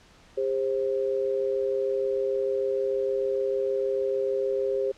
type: tone pair together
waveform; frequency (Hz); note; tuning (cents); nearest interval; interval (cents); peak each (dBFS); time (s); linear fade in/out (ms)
sine; 402.4 / 529; G4 / C5; +45 / +19; perfect fourth; 474; -26 / -27; 0.37-4.92; 10
effects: pink hiss -55 dBFS RMS until 4.97 s + low-pass 6000 Hz 12 dB/octave